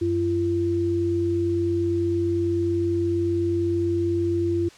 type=tone pair together; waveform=sine; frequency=94.21 / 341.1 Hz; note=F#2 / F4; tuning=+32 / -41 cents; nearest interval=octave + minor seventh; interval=2227 cents; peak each=-27 / -21 dBFS; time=0.01-4.69 s; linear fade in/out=10 ms; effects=white hiss -49 dBFS RMS until 4.77 s + low-pass 6000 Hz 12 dB/octave